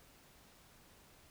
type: silence
effects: pink hiss -63 dBFS RMS until 1.3 s